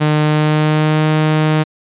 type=tone with pitch glide; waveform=sawtooth; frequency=151.8 to 154.9 Hz; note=D#3 to D#3; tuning=-42 to -7 cents; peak=-7 dBFS; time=0-1.64 s; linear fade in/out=20 ms; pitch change=+35 cents; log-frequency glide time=0.21-1.07 s; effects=resampled to 8000 Hz